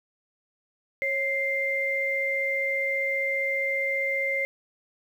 sine tone pair together, 546 / 2095 Hz, C#5 / C7, -26 / +2 cents, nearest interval octave + major seventh, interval 2328 cents, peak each -30 / -25 dBFS, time 1.02-4.45 s, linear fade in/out 0 ms, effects 9-bit

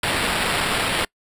blue noise with sample-and-hold, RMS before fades -22 dBFS, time 0.03-1.05 s, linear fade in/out 5 ms, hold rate 6300 Hz, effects noise-tail reverb RT60 0.1 s tail -26 dB re dry + resampled to 32000 Hz

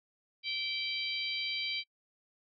harmonic tone with a mistuned harmonic, 784 Hz, G5, in tune, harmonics 3 / 4 / 5 / 6, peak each -37 / -38 / -39 / -40 dBFS, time 0.43-1.84 s, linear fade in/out 50 ms, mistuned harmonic 3, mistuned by -21 cents, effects noise-tail reverb RT60 0.1 s tail -26 dB re dry

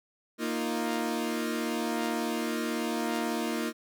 sawtooth chord, Bb suspended fourth, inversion none, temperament equal, 233.1 / 311.1 / 349.2 Hz, Bb3 / Eb4 / F4, 0 / 0 / 0 cents, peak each -28 / -30 / -31 dBFS, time 0.38-3.73 s, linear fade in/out 50 ms, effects none

